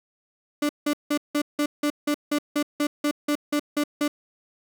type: tone bursts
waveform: 35% pulse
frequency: 293.7 Hz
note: D4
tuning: in tune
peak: -19 dBFS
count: 15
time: 0.62-4.08 s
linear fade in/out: 5 ms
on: 72 ms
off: 170 ms
effects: none